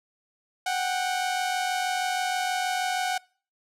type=tone pair together; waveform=sawtooth; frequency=737.7 / 784 Hz; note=F#5 / G5; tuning=-5 / 0 cents; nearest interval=minor second; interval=105 cents; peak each=-22 / -28 dBFS; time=0.66-3.18 s; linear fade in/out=5 ms; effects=noise-tail reverb RT60 0.4 s tail -24 dB re dry + low-pass 11000 Hz 12 dB/octave